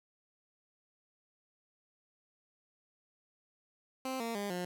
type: tone with pitch steps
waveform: 15% pulse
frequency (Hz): 261.6 / 230.4 / 202.9 / 178.68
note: C4 / A#3 / G#3 / F3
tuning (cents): 0 / -20 / -40 / +40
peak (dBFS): -29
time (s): 4.05-4.65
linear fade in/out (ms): 2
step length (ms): 150
effects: none